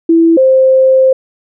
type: tone pair in turn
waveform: sine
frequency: 330.6 / 524.8 Hz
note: E4 / C5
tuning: +5 / +5 cents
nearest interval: minor sixth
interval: 800 cents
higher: second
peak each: -4 dBFS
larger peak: neither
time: 0.09-0.37 / 0.37-1.13 s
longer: second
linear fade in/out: 5 ms
effects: none